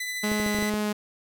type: tone with tremolo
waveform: sawtooth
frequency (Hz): 1999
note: B6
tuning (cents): +20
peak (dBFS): -25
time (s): 0-0.7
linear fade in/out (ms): 5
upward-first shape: triangle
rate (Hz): 13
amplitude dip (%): 30
type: tone with vibrato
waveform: sawtooth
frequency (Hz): 210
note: G#3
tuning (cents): +19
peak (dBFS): -21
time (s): 0.23-0.93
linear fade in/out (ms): 10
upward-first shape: sine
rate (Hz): 2.4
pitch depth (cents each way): 10
type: clicks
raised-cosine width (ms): 2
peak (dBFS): -20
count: 7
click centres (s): 0.317 / 0.4 / 0.463 / 0.547 / 0.587 / 0.625 / 0.739
effects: none